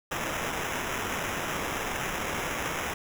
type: noise with sample-and-hold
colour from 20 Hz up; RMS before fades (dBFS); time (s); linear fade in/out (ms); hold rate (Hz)
white; -32; 0.11-2.94; 5; 4410
effects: none